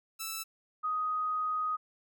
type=tone pair in turn; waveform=5% pulse / sine; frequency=1318.5 / 1249.9 Hz; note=E6 / D#6; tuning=0 / +7 cents; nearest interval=minor second; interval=93 cents; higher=first; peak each=-24 / -29 dBFS; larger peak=first; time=0.19-0.44 / 0.83-1.77 s; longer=second; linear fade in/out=20 ms; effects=none